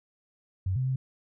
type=tone with pitch steps; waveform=sine; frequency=93.8 / 129.4 / 131.2 Hz; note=F#2 / C3 / C3; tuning=+24 / -19 / +5 cents; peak=-25 dBFS; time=0.66-0.96 s; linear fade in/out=5 ms; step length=100 ms; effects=none